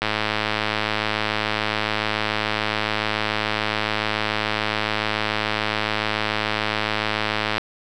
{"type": "click train", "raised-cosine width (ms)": 0.3, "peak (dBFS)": -5, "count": 810, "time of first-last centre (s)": [0.02, 7.581], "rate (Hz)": 107, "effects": []}